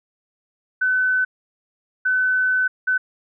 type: tone bursts at uneven times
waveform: sine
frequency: 1511 Hz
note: F#6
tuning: 36 cents sharp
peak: -16 dBFS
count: 3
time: 0.81-1.25 / 2.05-2.68 / 2.87-2.98 s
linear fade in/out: 10 ms
effects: none